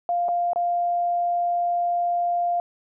sine tone with dropouts, 698.5 Hz, F5, in tune, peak -20 dBFS, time 0.09-2.6 s, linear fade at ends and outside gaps 1 ms, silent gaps 0.284-0.288 / 0.533-0.559 s, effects none

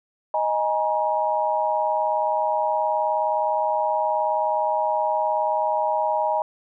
sine chord, D# suspended fourth, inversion none, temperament equal with one note detuned, 622.3 / 830.6 / 949.7 Hz, D#5 / G#5 / A#5, 0 / 0 / +32 cents, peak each -24 dBFS, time 0.34-6.42 s, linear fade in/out 2 ms, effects none

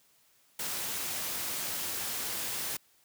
white noise, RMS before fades -35 dBFS, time 0.59-2.77 s, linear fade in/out 5 ms, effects white hiss -66 dBFS RMS until 3.04 s + high-pass 60 Hz 12 dB/octave

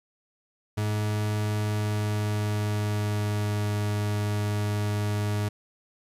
40% pulse tone with pitch glide, 105.7 to 104.12 Hz, G#2 to G#2, +31 to +5 cents, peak -24 dBFS, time 0.77-5.49 s, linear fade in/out 10 ms, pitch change -26 cents, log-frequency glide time 1.51-3.73 s, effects resampled to 32000 Hz + 10-bit

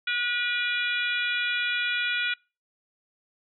harmonic tone, 484.2 Hz, B4, 34 cents flat, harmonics 3 / 4 / 5 / 6 / 7 / 8, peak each -28 / -37 / -29 / -38 / -32 / -39 dBFS, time 0.07-2.34 s, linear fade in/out 5 ms, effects noise-tail reverb RT60 0.3 s tail -25 dB re dry

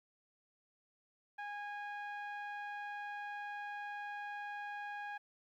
sawtooth tone with low-pass filter, 822 Hz, G#5, 18 cents flat, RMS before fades -44 dBFS, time 1.38-5.18 s, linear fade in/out 10 ms, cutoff 1900 Hz, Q 1.9, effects 13-bit

